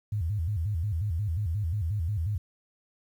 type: tone with vibrato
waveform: sine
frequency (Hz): 92.5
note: F#2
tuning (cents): 0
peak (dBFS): -26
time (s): 0.12-2.38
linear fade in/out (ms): 5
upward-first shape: square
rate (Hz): 5.6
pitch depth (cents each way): 220
effects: 10-bit